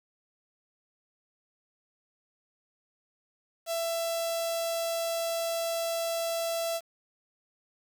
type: tone with notch filter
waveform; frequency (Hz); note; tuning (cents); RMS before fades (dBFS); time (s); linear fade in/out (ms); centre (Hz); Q
sawtooth; 667; E5; +20; -31; 3.66-6.81; 50; 1700; 0.77
effects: 9-bit